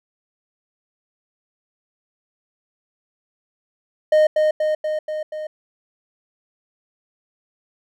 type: tone with echo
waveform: triangle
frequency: 616 Hz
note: D#5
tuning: 17 cents flat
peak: -9 dBFS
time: 4.12-4.27 s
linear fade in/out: 5 ms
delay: 240 ms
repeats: 5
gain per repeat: -3 dB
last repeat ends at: 5.47 s
effects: none